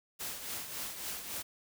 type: noise with tremolo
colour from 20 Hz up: white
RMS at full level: -38 dBFS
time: 0.19-1.43 s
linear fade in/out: 20 ms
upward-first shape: triangle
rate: 3.6 Hz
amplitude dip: 60%
effects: none